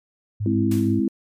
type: tone with tremolo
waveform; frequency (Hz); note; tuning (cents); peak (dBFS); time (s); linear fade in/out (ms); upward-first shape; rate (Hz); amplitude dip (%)
sine; 104.3; G#2; +8; -22; 0.4-1; 10; sine; 6.4; 30
type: chord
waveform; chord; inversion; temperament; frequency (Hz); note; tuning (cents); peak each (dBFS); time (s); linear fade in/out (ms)
sine; Ab augmented; none; equal; 207.7 / 261.6 / 329.6; Ab3 / C4 / E4; 0 / 0 / 0; -23; 0.46-1.08; 2
type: noise with exponential decay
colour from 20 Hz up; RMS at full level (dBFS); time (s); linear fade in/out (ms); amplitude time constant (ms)
white; -34; 0.71-1.09; 5; 81
effects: resampled to 32000 Hz